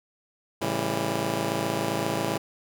10% pulse chord, A dominant seventh, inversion none, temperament just, 110 / 137.5 / 165 / 198 Hz, A2 / C#3 / E3 / G3, 0 / -14 / +2 / +18 cents, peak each -24 dBFS, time 0.61-2.38 s, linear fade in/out 10 ms, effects none

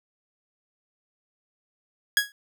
sawtooth tone with exponential decay, 1661.2 Hz, G#6, in tune, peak -11 dBFS, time 2.17-2.32 s, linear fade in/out 1 ms, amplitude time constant 31 ms, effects none

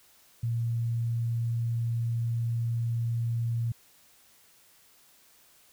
sine tone, 116.54 Hz, A#2, in tune, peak -26 dBFS, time 0.43-3.72 s, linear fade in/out 5 ms, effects white hiss -60 dBFS RMS until 5.72 s

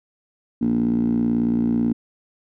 10% pulse tone with band-pass filter, 58.27 Hz, A#1, in tune, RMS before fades -20 dBFS, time 0.61-1.93 s, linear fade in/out 10 ms, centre 250 Hz, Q 7.1, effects none

